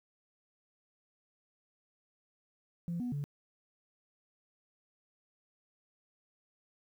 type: tone with pitch steps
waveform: sine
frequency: 171.1 / 245.4 / 143.6 Hz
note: F3 / B3 / D3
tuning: -35 / -11 / -39 cents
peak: -32 dBFS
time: 2.88-3.24 s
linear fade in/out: 0 ms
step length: 120 ms
effects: tanh soft clip ceiling -30 dBFS + 11-bit